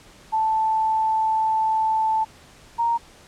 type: tone pair in turn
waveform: sine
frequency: 879 / 932.1 Hz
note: A5 / A#5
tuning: -2 / 0 cents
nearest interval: minor second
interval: 102 cents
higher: second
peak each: -18 dBFS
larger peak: neither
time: 0.32-2.25 / 2.78-2.98 s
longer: first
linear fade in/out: 20 ms
effects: pink hiss -49 dBFS RMS until 3.27 s + low-pass 9000 Hz 12 dB/octave